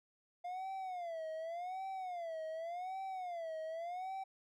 triangle tone with vibrato, 699 Hz, F5, 1 cent sharp, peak -38 dBFS, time 0.44-4.24 s, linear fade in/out 10 ms, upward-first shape sine, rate 0.87 Hz, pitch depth 170 cents each way, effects none

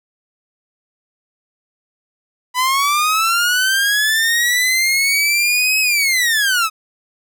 sawtooth linear two-way sweep, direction up then down, 987.8 to 2571 to 1255 Hz, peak -10 dBFS, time 2.54-6.7 s, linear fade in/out 50 ms, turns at 5.8 s, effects none

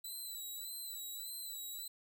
5% pulse tone with vibrato, 3968 Hz, B7, 7 cents sharp, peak -36 dBFS, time 0.04-1.88 s, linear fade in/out 5 ms, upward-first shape sine, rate 1.7 Hz, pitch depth 51 cents each way, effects none

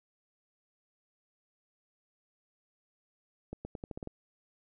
accelerating click train, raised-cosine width 2 ms, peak -26 dBFS, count 8, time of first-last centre 3.53-4.074 s, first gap 120 ms, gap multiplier 0.85, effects none

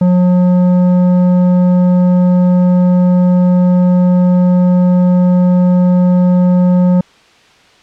triangle tone with tanh clipping, 180 Hz, F#3, 47 cents flat, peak -8 dBFS, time 0.01-7.01 s, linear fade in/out 5 ms, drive 14 dB, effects white hiss -45 dBFS RMS until 7.82 s + low-pass 4000 Hz 12 dB/octave

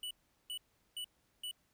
square tone bursts, 2960 Hz, F#7, in tune, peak -40 dBFS, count 4, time 0.03-1.512 s, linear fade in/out 2 ms, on 78 ms, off 390 ms, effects pink hiss -75 dBFS RMS until 1.73 s

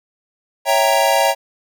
square chord, C# diminished seventh, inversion none, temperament equal, 554.4 / 659.3 / 784 / 932.3 Hz, C#5 / E5 / G5 / Bb5, 0 / 0 / 0 / 0 cents, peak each -19 dBFS, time 0.65-1.35 s, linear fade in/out 50 ms, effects none

